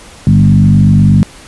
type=tone with frequency modulation; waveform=sine; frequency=153.7 Hz; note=D#3; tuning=21 cents flat; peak=-3 dBFS; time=0.27-1.23 s; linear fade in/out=0 ms; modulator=48.3 Hz; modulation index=1.4; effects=pink hiss -35 dBFS RMS until 1.47 s + resampled to 24000 Hz